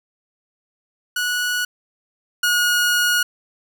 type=tone pair in turn; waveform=sawtooth; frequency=1466 / 1445 Hz; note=F#6 / F#6; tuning=-16 / -41 cents; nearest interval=unison; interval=25 cents; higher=first; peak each=-16 / -12 dBFS; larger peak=second; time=1.16-1.65 / 2.43-3.23 s; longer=second; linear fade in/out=5 ms; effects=none